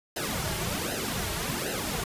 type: noise with flanger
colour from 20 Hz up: pink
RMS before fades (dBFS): -31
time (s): 0.16-2.04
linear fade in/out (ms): 5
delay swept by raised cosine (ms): 0.87 to 4.07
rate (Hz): 1.3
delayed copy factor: -0.85
effects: resampled to 32000 Hz